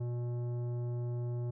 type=tone with tanh clipping; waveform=triangle; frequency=120.8 Hz; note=B2; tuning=38 cents flat; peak=-35 dBFS; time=0-1.51 s; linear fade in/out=10 ms; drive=16 dB; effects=none